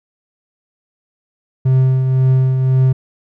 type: tone with tremolo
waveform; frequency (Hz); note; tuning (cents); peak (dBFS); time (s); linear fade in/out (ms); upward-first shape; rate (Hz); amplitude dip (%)
triangle; 130.6; C3; -3; -6; 1.65-2.93; 10; triangle; 1.9; 45
effects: none